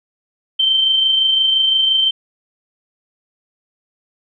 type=tone with amplitude modulation; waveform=sine; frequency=3116 Hz; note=G7; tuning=11 cents flat; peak=-10 dBFS; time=0.59-2.11 s; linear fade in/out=10 ms; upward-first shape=sine; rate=25.8 Hz; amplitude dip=35%; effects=none